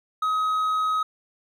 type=tone with hard clipping; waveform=sine; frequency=1267 Hz; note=D#6; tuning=31 cents sharp; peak=-22 dBFS; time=0.22-1.03 s; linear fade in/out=5 ms; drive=3 dB; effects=none